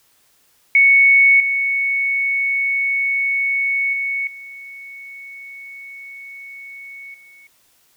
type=tone with level steps; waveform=sine; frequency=2217 Hz; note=C#7; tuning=in tune; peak=-8 / -16 / -19 / -33 / -43 dBFS; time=0.75-7.47 s; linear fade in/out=2 ms; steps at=1.4 / 3.93 / 4.27 / 7.14 s; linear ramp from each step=2 ms; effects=white hiss -58 dBFS RMS until 7.96 s